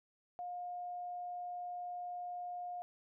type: tone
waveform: sine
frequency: 712 Hz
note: F5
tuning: 33 cents sharp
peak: -40 dBFS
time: 0.39-2.82 s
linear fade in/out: 0 ms
effects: none